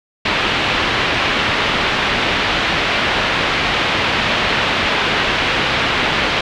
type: low-pass noise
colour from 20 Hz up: white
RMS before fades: -17 dBFS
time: 0.25-6.41 s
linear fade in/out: 5 ms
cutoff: 3300 Hz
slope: 24 dB/octave
effects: none